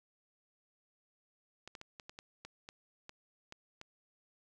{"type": "clicks", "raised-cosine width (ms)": 0.2, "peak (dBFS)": -30, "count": 11, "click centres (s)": [1.676, 1.752, 1.814, 1.998, 2.095, 2.189, 2.45, 2.689, 3.094, 3.524, 3.814], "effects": []}